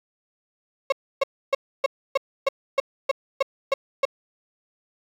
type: tone bursts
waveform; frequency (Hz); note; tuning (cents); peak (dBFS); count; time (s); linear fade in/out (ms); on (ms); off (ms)
35% pulse; 545; C#5; -29; -15; 11; 0.9-4.053; 5; 23; 290
effects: low-pass 4000 Hz 12 dB/octave + 8-bit